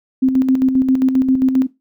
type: tone with tremolo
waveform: sine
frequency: 261.6 Hz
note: C4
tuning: in tune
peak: -9 dBFS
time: 0.22-1.67 s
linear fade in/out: 10 ms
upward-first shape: square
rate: 7.5 Hz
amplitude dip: 50%
effects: noise-tail reverb RT60 0.2 s tail -17 dB re dry